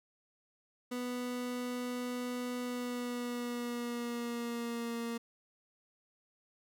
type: tone with pitch glide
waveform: 30% pulse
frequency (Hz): 246.9 to 233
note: B3 to A#3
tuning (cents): 0 to -1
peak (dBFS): -33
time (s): 0.91-5.18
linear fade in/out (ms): 10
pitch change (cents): -101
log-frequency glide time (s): 2.6-4.98
effects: none